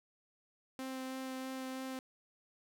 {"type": "tone with vibrato", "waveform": "sawtooth", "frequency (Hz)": 261.6, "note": "C4", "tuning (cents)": 0, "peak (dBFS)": -36, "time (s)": [0.79, 1.99], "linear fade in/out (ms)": 0, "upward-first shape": "sine", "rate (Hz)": 3.1, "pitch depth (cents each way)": 9, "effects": []}